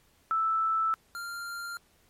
sine / square tone pair in turn, 1318.5 / 1391.2 Hz, E6 / F6, 0 / -7 cents, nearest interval minor second, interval 93 cents, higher second, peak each -24 / -36 dBFS, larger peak first, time 0.31-0.94 / 1.15-1.77 s, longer first, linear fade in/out 0 ms, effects pink hiss -65 dBFS RMS until 2.09 s + MP3 64 kbps

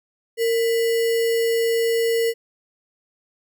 sine tone with sample-and-hold, 459.5 Hz, A#4, 25 cents flat, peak -17 dBFS, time 0.37-2.34 s, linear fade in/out 50 ms, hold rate 2450 Hz, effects none

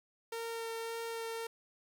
sawtooth tone with vibrato, 457.3 Hz, A#4, 33 cents flat, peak -34 dBFS, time 0.32-1.47 s, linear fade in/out 5 ms, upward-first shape sine, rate 1.8 Hz, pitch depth 10 cents each way, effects 10-bit

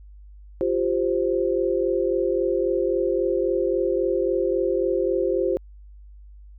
sine chord, F suspended second, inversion none, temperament just, 349.2 / 392.9 / 523.8 Hz, F4 / G4 / C5, 0 / +4 / +2 cents, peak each -24 dBFS, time 0.61-5.57 s, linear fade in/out 0 ms, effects added 50 Hz sine -42 dBFS peak until 6.58 s

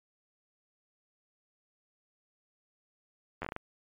slowing click train, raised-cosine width 0.5 ms, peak -21 dBFS, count 7, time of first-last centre 3.42-3.564 s, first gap 11 ms, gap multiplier 1.31, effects MP3 96 kbps

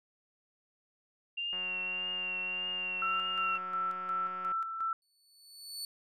sine tone with vibrato, 2774 Hz, F7, 12 cents flat, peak -33 dBFS, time 1.37-3.58 s, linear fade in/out 10 ms, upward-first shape triangle, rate 1.7 Hz, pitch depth 36 cents each way
click train, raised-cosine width 0.5 ms, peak -34 dBFS, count 548, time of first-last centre 1.53-4.519 s, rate 183 Hz
sine tone with tremolo, 1332 Hz, E6, 18 cents sharp, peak -30 dBFS, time 3.02-4.93 s, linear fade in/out 2 ms, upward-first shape square, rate 2.8 Hz, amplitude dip 50%
sawtooth tone with exponential growth, 4463 Hz, C#8, 11 cents sharp, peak -33 dBFS, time 5.02-5.85 s, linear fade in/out 1 ms, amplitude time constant 180 ms
effects resampled to 32000 Hz

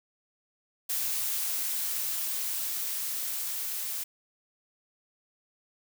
blue noise with level ramp, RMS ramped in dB -30 to -34 dBFS, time 0.89-4.04 s, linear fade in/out 10 ms, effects none

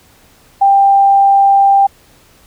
sine tone, 791 Hz, G5, 15 cents sharp, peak -5 dBFS, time 0.61-1.87 s, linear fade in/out 10 ms, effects pink hiss -47 dBFS RMS until 2.46 s

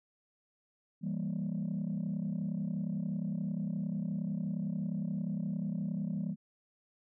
sine chord, E diminished, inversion none, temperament equal, 164.81 / 196 / 233.1 Hz, E3 / G3 / Bb3, 0 / 0 / 0 cents, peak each -35 / -34 / -38 dBFS, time 1.01-6.36 s, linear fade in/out 50 ms, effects tanh soft clip ceiling -28 dBFS

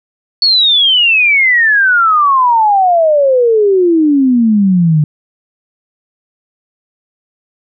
sine exponential sweep, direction down, 4461 to 146.83 Hz, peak -6 dBFS, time 0.42-5.04 s, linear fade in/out 2 ms, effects none

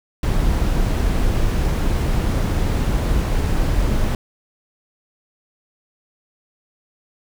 brown noise, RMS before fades -18 dBFS, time 0.23-4.15 s, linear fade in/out 2 ms, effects none

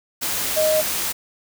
sine tone in noise, 622.3 Hz, D#5, in tune, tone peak -16 dBFS, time 0.56-0.82 s, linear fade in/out 20 ms, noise white, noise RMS -24 dBFS, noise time 0.21-1.13 s, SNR +5 dB, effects none

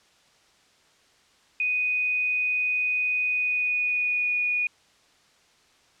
sine tone with pitch glide, 2489 to 2459 Hz, D#7 to D#7, 0 to -21 cents, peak -22 dBFS, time 1.6-4.67 s, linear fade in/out 2 ms, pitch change -21 cents, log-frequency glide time 3.26-4.38 s, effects white hiss -60 dBFS RMS until 6 s + low-pass 6000 Hz 12 dB/octave

